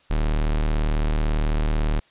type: tone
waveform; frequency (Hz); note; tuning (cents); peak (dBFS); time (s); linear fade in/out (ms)
45% pulse; 38.08; D#1; -36; -19; 0.1-2; 10
effects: white hiss -58 dBFS RMS until 2.1 s + resampled to 8000 Hz